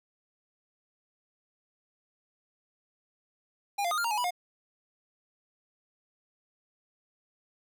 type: tone with pitch steps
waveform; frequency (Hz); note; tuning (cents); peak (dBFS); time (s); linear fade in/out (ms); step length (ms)
square; 809 / 695 / 1237 / 1399 / 929 / 844 / 981 / 714; G#5 / F5 / D#6 / F6 / A#5 / G#5 / B5 / F5; -46 / -9 / -10 / +3 / -6 / +28 / -12 / +38; -28; 3.78-4.308; 10; 66
effects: none